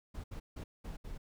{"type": "noise bursts at uneven times", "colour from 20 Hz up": "brown", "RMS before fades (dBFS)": -43, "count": 5, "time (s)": [[0.14, 0.24], [0.31, 0.4], [0.56, 0.64], [0.84, 0.97], [1.04, 1.18]], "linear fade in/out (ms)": 10, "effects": []}